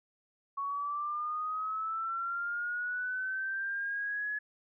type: linear sweep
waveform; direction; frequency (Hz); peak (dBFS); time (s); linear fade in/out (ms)
sine; up; 1108.7 to 1700; -32; 0.57-4.39; 10
effects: none